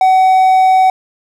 triangle tone, 753 Hz, F#5, 30 cents sharp, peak -4 dBFS, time 0.01-0.9 s, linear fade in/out 2 ms, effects none

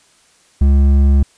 sine tone with hard clipping, 69.3 Hz, C#2, in tune, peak -9 dBFS, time 0.61-1.23 s, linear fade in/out 5 ms, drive 7 dB, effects white hiss -52 dBFS RMS until 1.37 s + resampled to 22050 Hz

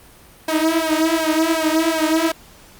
sawtooth tone with flanger, 320.5 Hz, E4, 49 cents flat, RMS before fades -18 dBFS, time 0.48-2.32 s, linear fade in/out 5 ms, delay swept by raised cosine 1.2 to 6.1 ms, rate 2.7 Hz, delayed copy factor +1, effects pink hiss -46 dBFS RMS until 2.79 s + Opus 32 kbps

